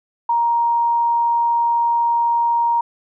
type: tone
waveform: sine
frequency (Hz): 938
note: A#5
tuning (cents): +11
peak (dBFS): -14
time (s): 0.29-2.81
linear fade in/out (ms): 5
effects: none